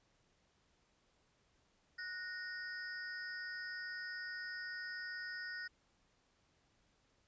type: ring-modulated tone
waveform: square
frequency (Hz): 1661.2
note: G#6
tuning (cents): 0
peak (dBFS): -40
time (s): 1.98-5.68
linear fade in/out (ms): 10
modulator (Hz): 192
effects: pink hiss -75 dBFS RMS until 7.27 s + resampled to 16000 Hz

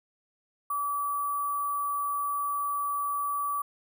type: tone with sample-and-hold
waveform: sine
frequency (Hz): 1149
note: D6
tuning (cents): -38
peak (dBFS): -27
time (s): 0.7-3.62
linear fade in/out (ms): 5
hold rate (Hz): 11025
effects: none

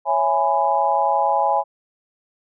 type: chord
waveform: sine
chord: C# minor seventh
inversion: none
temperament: just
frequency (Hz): 554.4 / 665.2 / 831.5 / 997.9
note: C#5 / E5 / G#5 / B5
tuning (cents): 0 / +16 / +2 / +18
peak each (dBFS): -24 / -23 / -18 / -23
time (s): 0.05-1.64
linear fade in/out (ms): 50
effects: none

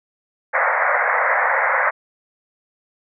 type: band-pass noise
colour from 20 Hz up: white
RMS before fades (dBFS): -18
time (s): 0.53-1.91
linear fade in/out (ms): 20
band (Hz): 500 to 2100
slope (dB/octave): 96
effects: none

